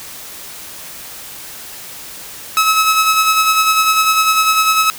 sawtooth tone with tremolo, 1290 Hz, E6, 38 cents flat, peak -5 dBFS, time 2.57-4.9 s, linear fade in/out 0 ms, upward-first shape sine, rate 10 Hz, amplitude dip 45%, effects white hiss -32 dBFS RMS until 4.98 s

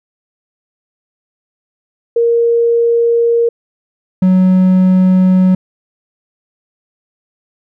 sine / triangle tone pair in turn, 467.4 / 185.49 Hz, A#4 / F#3, +5 / +5 cents, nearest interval octave + major third, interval 1600 cents, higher first, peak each -8 / -4 dBFS, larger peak second, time 2.16-3.49 / 4.22-5.55 s, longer neither, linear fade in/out 5 ms, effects none

